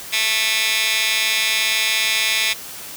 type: tone with high-pass filter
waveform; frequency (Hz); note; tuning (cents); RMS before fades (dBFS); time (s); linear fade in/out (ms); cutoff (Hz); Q
15% pulse; 220; A3; 0; -19; 0.12-2.54; 20; 2700; 2.1
effects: white hiss -34 dBFS RMS until 2.96 s